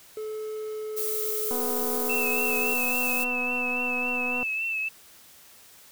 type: tone with pitch glide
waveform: triangle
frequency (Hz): 432.1 to 429.1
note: A4 to A4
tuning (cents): -31 to -43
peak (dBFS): -29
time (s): 0.17-2.74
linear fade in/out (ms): 2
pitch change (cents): -12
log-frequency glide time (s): 0.42-1.6
type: noise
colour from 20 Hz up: violet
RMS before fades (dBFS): -30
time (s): 0.96-3.25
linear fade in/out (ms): 20
type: click train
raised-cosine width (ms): 1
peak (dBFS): -22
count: 725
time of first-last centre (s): 1.51-4.429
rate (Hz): 248
type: tone with vibrato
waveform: sine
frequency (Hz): 2637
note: E7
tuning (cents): 0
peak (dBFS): -26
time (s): 2.09-4.89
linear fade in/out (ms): 10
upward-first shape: triangle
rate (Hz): 3.6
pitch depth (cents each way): 51
effects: white hiss -52 dBFS RMS until 5.91 s